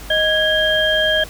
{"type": "tone cluster", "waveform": "sine", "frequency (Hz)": [624, 1653, 3193], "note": ["D#5", "G#6", "G7"], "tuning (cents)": [5, -9, 31], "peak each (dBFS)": -18, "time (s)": [0.1, 1.24], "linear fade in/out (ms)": 5, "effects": ["added 50 Hz sine -35 dBFS peak until 1.29 s", "pink hiss -37 dBFS RMS until 1.29 s"]}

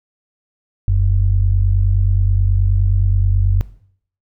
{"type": "tone pair together", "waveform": "sine", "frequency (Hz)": [44.84, 94.3], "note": ["F1", "F#2"], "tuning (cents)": [46, 33], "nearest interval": "octave + minor second", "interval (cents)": 1287, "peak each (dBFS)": -14, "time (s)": [0.88, 3.61], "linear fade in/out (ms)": 0, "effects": ["noise-tail reverb RT60 0.6 s tail -17 dB re dry"]}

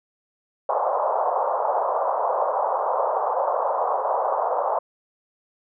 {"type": "band-pass noise", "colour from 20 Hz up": "pink", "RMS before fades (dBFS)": -23, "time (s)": [0.69, 4.79], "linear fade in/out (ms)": 5, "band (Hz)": [520, 1100], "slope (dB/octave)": 48, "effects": []}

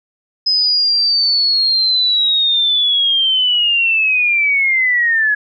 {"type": "linear sweep", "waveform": "sine", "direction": "down", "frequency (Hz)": [5080, 1676], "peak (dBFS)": -11, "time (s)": [0.46, 5.35], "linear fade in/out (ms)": 10, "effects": []}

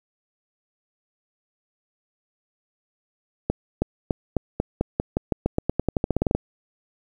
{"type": "accelerating click train", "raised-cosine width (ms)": 2, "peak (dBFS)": -7, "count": 22, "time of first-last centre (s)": [3.5, 6.35], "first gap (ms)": 320, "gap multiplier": 0.9, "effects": ["8-bit"]}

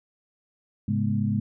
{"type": "tone cluster", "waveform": "sine", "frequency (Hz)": [106.6, 136.2, 208.8, 244.2], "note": ["G#2", "C#3", "G#3", "B3"], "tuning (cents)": [46, -30, 10, -19], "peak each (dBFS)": [-27, -29, -25, -33], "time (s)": [0.88, 1.4], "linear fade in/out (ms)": 5, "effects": []}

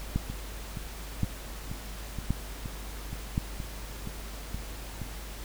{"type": "two click trains", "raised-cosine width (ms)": 5, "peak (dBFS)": [-14, -23], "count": [4, 11], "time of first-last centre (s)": [[0.16, 3.379], [0.3, 5.017]], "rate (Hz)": [0.932, 2.12], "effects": ["added 50 Hz sine -39 dBFS peak until 5.44 s", "pink hiss -44 dBFS RMS until 5.44 s"]}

